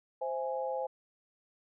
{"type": "chord", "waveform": "sine", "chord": "C augmented", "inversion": "none", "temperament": "equal", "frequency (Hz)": [523.3, 659.3, 830.6], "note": ["C5", "E5", "G#5"], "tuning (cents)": [0, 0, 0], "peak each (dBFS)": [-34, -40, -37], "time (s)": [0.21, 0.87], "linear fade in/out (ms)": 10, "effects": []}